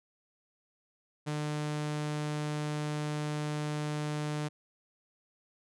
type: tone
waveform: sawtooth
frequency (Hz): 150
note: D3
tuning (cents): +37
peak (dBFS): -28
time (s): 1.26-4.49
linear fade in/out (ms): 20
effects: resampled to 24000 Hz